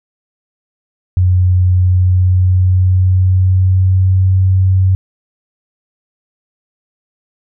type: tone with pitch glide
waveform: sine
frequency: 91.1 to 94.09 Hz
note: F#2 to F#2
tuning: -26 to +30 cents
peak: -7 dBFS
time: 1.17-4.95 s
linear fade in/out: 0 ms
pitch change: +56 cents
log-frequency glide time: 1.76-4.36 s
effects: none